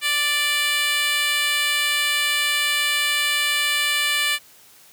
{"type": "tone with high-pass filter", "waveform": "10% pulse", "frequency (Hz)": 587.3, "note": "D5", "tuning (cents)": 0, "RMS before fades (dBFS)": -21, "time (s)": [0.01, 4.39], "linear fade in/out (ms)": 50, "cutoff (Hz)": 2000, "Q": 1.1, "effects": ["white hiss -50 dBFS RMS until 4.92 s", "high-pass 60 Hz 12 dB/octave"]}